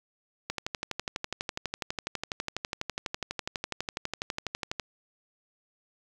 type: click train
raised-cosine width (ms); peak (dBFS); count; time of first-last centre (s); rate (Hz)
0.2; -14; 53; 0.5-4.798; 12.1
effects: 8-bit